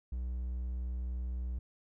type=tone; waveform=triangle; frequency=61.74 Hz; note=B1; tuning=in tune; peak=-32 dBFS; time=0.12-1.59 s; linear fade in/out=5 ms; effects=none